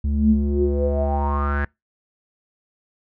square tone with low-pass filter sweep, 71.4 Hz, D2, 48 cents flat, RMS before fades -20 dBFS, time 0.04-1.65 s, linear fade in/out 5 ms, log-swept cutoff 150 to 1700 Hz, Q 9.1, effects noise-tail reverb RT60 0.2 s tail -26 dB re dry

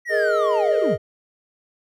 triangle linear sweep, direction down, 1958 to 62.5 Hz, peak -21 dBFS, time 0.05-0.98 s, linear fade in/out 50 ms
triangle chord, Ab suspended second, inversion none, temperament just, 415.3 / 467.2 / 623 Hz, Ab4 / Bb4 / Eb5, 0 / +4 / +2 cents, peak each -21 / -23 / -18 dBFS, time 0.09-0.98 s, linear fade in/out 50 ms
effects none

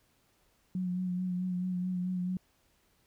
sine tone with vibrato, 181.7 Hz, F#3, 31 cents flat, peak -30 dBFS, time 0.75-2.37 s, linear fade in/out 2 ms, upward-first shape sine, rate 4.6 Hz, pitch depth 28 cents each way, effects pink hiss -70 dBFS RMS until 3.06 s

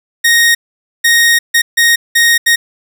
sawtooth tone bursts at uneven times, 1864.7 Hz, A#6, in tune, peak -3 dBFS, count 6, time 0.24-0.55 / 1.04-1.39 / 1.54-1.62 / 1.77-1.96 / 2.15-2.38 / 2.46-2.56 s, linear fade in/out 10 ms, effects none

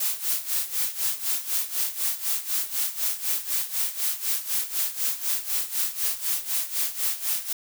blue noise with tremolo, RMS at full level -24 dBFS, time 0-7.53 s, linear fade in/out 5 ms, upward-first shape sine, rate 4 Hz, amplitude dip 80%, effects none

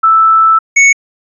sine / square tone pair in turn, 1318.5 / 2217 Hz, E6 / C#7, 0 / 0 cents, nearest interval major sixth, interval 900 cents, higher second, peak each -4 dBFS, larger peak neither, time 0.03-0.59 / 0.76-0.93 s, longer first, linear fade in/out 10 ms, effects resampled to 22050 Hz

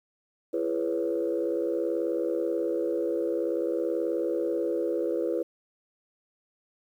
sine chord, C# minor seventh, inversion first, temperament equal with one note detuned, 337.3 / 415.3 / 493.9 / 554.4 Hz, E4 / G#4 / B4 / C#5, +40 / 0 / 0 / 0 cents, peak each -29 / -32 / -29 / -33 dBFS, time 0.53-5.43 s, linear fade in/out 10 ms, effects tanh soft clip ceiling -17 dBFS + 10-bit

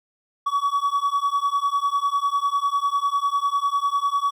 triangle beating tone pair, 1127 / 1137 Hz, C#6 / C#6, +28 / +44 cents, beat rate 10 Hz, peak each -21 dBFS, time 0.46-4.31 s, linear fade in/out 10 ms, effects none

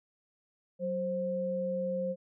sine tone pair together, 186.32 / 527 Hz, F#3 / C5, +12 / +12 cents, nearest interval octave + tritone, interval 1800 cents, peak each -36 / -31 dBFS, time 0.79-2.16 s, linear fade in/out 50 ms, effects none

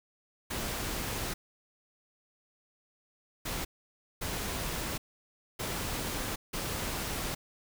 pink noise bursts at uneven times, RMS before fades -35 dBFS, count 5, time 0.5-1.34 / 3.45-3.65 / 4.21-4.98 / 5.59-6.36 / 6.53-7.35 s, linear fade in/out 10 ms, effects none

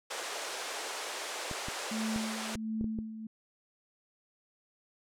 pink band-pass noise, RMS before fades -39 dBFS, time 0.1-2.56 s, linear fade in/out 10 ms, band 450 to 9500 Hz, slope 24 dB/octave
clicks, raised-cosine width 3 ms, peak -26 dBFS, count 7, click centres 1.513 / 1.685 / 2.161 / 2.554 / 2.811 / 2.843 / 2.988 s
sine tone with tremolo, 220 Hz, A3, in tune, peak -31 dBFS, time 1.91-3.27 s, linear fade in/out 5 ms, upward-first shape sine, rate 1.4 Hz, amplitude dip 65%
effects none

